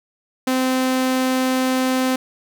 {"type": "tone", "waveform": "sawtooth", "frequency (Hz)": 258.5, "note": "C4", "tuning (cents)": -21, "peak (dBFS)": -13, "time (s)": [0.47, 2.16], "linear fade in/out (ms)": 5, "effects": []}